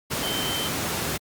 sine tone in noise, 3100 Hz, G7, 20 cents flat, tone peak -29 dBFS, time 0.22-0.69 s, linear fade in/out 20 ms, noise pink, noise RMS -27 dBFS, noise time 0.1-1.18 s, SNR -5 dB, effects high-pass 100 Hz 12 dB/octave + Opus 48 kbps

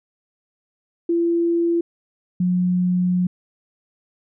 sine tone pair in turn, 339.3 / 180.24 Hz, F4 / F#3, -50 / -45 cents, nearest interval major seventh, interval 1095 cents, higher first, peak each -16 dBFS, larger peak neither, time 1.09-1.81 / 2.4-3.27 s, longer second, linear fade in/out 5 ms, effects none

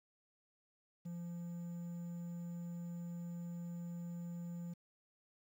triangle tone with quantisation, 172.3 Hz, F3, 23 cents flat, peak -40 dBFS, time 1.05-4.74 s, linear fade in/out 10 ms, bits 11, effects none

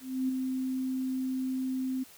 sine tone with ADSR envelope, 260 Hz, C4, 11 cents flat, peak -25 dBFS, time 0-2.04 s, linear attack 290 ms, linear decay 6 ms, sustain -4 dB, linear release 14 ms, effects white hiss -54 dBFS RMS until 2.17 s

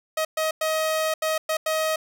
sawtooth tone bursts at uneven times, 631 Hz, D#5, 24 cents sharp, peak -18 dBFS, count 6, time 0.17-0.25 / 0.37-0.51 / 0.61-1.14 / 1.22-1.38 / 1.49-1.57 / 1.66-1.96 s, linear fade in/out 5 ms, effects none

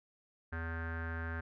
square tone with low-pass filter, 82.41 Hz, E2, in tune, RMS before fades -39 dBFS, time 0.52-1.41 s, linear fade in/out 10 ms, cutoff 1600 Hz, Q 9.1, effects none

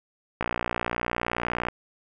click train, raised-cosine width 0.5 ms, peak -11 dBFS, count 77, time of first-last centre 0.41-1.685 s, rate 59.6 Hz, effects none

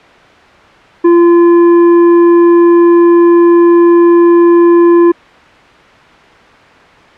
sine tone with tanh clipping, 343.2 Hz, F4, 30 cents flat, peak -4 dBFS, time 1.04-5.12 s, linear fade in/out 10 ms, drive 9 dB, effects white hiss -38 dBFS RMS until 7.17 s + low-pass 2000 Hz 12 dB/octave

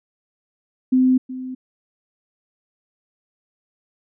sine tone with echo, 257 Hz, C4, 31 cents flat, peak -12 dBFS, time 0.92-1.18 s, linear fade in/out 10 ms, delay 370 ms, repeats 1, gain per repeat -15 dB, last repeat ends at 1.55 s, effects none

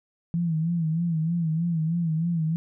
sine tone with vibrato, 164.81 Hz, E3, in tune, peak -22 dBFS, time 0.34-2.56 s, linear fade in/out 0 ms, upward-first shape sine, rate 3.2 Hz, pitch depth 85 cents each way, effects none

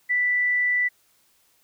sine tone, 1975.5 Hz, B6, in tune, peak -19 dBFS, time 0.09-0.89 s, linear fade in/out 20 ms, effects white hiss -63 dBFS RMS until 1.63 s

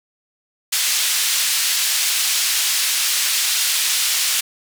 pink band-pass noise, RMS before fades -19 dBFS, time 0.72-4.41 s, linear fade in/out 10 ms, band 3000 to 13000 Hz, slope 12 dB/octave, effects none

